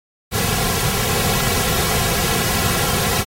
pink noise with comb filter, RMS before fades -19 dBFS, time 0.31-3.25 s, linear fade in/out 50 ms, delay 3.3 ms, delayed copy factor -0.85, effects AAC 48 kbps

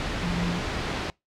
sine tone in noise, 174.1 Hz, F3, 5 cents flat, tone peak -26 dBFS, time 0.23-0.59 s, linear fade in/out 0 ms, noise pink, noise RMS -29 dBFS, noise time 0-1.1 s, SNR 0 dB, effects noise-tail reverb RT60 0.2 s tail -25 dB re dry + low-pass 4000 Hz 12 dB/octave

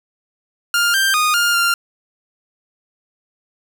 sawtooth tone with pitch steps, 1405 / 1577 / 1233 / 1409 / 1391 Hz, F6 / G6 / D#6 / F6 / F6, +10 / +10 / -16 / +15 / -7 cents, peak -10 dBFS, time 0.74-1.74 s, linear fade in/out 2 ms, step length 200 ms, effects none

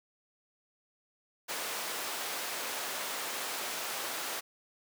pink high-pass noise, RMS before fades -37 dBFS, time 1.48-4.41 s, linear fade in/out 20 ms, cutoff 570 Hz, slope 12 dB/octave, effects none

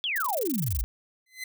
sine exponential sweep, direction down, 3520 to 49.37 Hz, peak -26 dBFS, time 0.04-0.84 s, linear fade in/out 0 ms
violet noise bursts, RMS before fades -32 dBFS, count 16, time 0.16-0.81 s, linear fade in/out 0 ms, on 20 ms, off 22 ms
sawtooth tone with exponential growth, 2040 Hz, C7, 44 cents flat, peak -27 dBFS, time 1.26-1.44 s, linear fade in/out 5 ms, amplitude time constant 37 ms
effects none

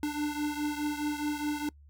square beating tone pair, 295.4 / 300.2 Hz, D4 / D4, +10 / +38 cents, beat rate 4.8 Hz, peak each -32 / -36 dBFS, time 0.03-1.69 s, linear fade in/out 2 ms, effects noise-tail reverb RT60 0.1 s tail -25 dB re dry + added 72 Hz sine -52 dBFS peak until 1.89 s

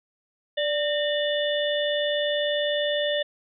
harmonic tone with a mistuned harmonic, 587.3 Hz, D5, in tune, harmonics 1 / 3 / 5 / 6, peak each -24 / -31 / -32 / -30 dBFS, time 0.57-3.23 s, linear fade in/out 10 ms, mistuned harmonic 3, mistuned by +63 cents, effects none

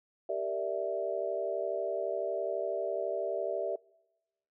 sine chord, E half-diminished seventh, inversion first, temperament equal, 392 / 466.2 / 587.3 / 659.3 Hz, G4 / Bb4 / D5 / E5, 0 / 0 / 0 / 0 cents, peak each -37 / -39 / -35 / -34 dBFS, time 0.29-3.76 s, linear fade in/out 5 ms, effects noise-tail reverb RT60 1.0 s tail -25 dB re dry

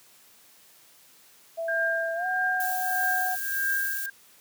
sine tone with pitch glide, 662 to 738.8 Hz, E5 to F#5, +7 to -3 cents, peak -28 dBFS, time 1.57-3.36 s, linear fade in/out 20 ms, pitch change +190 cents, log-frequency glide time 2.15-2.26 s
sine tone with tremolo, 1600 Hz, G6, 35 cents sharp, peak -23 dBFS, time 1.68-4.1 s, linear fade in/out 5 ms, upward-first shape triangle, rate 1.6 Hz, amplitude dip 75%
violet noise, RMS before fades -33 dBFS, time 2.6-4.06 s, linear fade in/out 2 ms
effects white hiss -56 dBFS RMS until 4.4 s + high-pass 100 Hz 12 dB/octave

